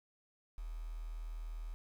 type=tone with quantisation; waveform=sine; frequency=40.02 Hz; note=D#1; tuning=50 cents sharp; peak=-40 dBFS; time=0.58-1.74 s; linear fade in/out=0 ms; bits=10; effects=none